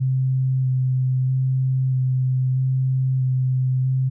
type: tone with vibrato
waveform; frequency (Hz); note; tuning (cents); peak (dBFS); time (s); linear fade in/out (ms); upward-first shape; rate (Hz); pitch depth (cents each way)
sine; 130; C3; -11; -17; 0-4.1; 20; square; 0.78; 11
effects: none